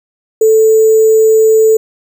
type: tone with sample-and-hold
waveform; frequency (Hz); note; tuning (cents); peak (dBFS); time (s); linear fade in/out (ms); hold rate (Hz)
sine; 440; A4; 0; -4; 0.41-1.77; 5; 7350
effects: none